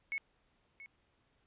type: tone with echo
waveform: sine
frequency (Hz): 2200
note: C#7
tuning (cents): -14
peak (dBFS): -34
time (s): 0.12-0.18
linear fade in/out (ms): 0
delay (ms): 680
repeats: 1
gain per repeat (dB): -14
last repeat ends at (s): 0.86
effects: pink hiss -74 dBFS RMS until 1.46 s + resampled to 8000 Hz